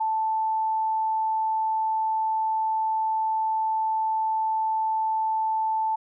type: tone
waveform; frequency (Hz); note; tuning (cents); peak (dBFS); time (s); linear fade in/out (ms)
sine; 880; A5; 0; -22; 0-5.96; 10
effects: none